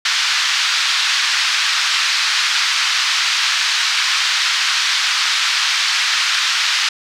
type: band-pass noise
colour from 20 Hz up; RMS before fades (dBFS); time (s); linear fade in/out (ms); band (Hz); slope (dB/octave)
white; -17; 0.05-6.89; 5; 1200 to 5100; 24
effects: none